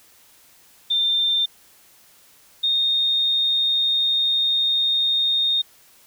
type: tone pair in turn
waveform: sine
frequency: 3589 / 3684 Hz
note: A7 / A#7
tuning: +34 / -21 cents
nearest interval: unison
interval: 45 cents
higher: second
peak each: -17 dBFS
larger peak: neither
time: 0.9-1.46 / 2.63-5.62 s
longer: second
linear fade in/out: 10 ms
effects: white hiss -53 dBFS RMS until 6.06 s